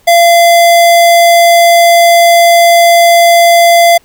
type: tone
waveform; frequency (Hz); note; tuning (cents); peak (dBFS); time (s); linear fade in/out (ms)
square; 684; F5; -36; -3; 0.07-3.98; 10
effects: pink hiss -48 dBFS RMS until 4.04 s